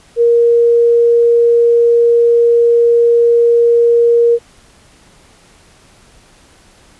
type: tone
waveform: sine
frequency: 470 Hz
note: A#4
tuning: 14 cents sharp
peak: -6 dBFS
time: 0.16-4.39 s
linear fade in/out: 50 ms
effects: pink hiss -46 dBFS RMS until 6.99 s + resampled to 24000 Hz